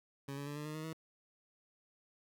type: tone with pitch steps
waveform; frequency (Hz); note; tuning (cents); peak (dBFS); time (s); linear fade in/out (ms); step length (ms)
20% pulse; 138.59 / 141.99 / 145.48 / 149.05 / 152.71 / 156.46 / 160.31; C#3 / C#3 / D3 / D3 / D#3 / D#3 / E3; 0 / +42 / -16 / +26 / -32 / +10 / -48; -36; 0.28-0.931; 5; 93
effects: none